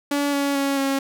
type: tone with pitch steps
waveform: sawtooth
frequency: 285.8 / 281.5 / 277.3 / 273.2 Hz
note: D4 / C#4 / C#4 / C#4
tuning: -47 / +27 / +1 / -25 cents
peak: -16 dBFS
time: 0.11-0.99 s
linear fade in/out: 5 ms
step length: 220 ms
effects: none